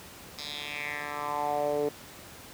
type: tone with band-pass filter sweep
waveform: 10% pulse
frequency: 146.83 Hz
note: D3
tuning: in tune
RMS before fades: -32 dBFS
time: 0.38-1.89 s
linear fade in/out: 5 ms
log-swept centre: 4700 to 410 Hz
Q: 3.6
effects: pink hiss -47 dBFS RMS until 2.53 s + high-pass 80 Hz 12 dB/octave